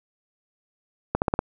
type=accelerating click train; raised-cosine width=1 ms; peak=-7 dBFS; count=5; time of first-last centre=1.15-1.391 s; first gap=69 ms; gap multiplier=0.91; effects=none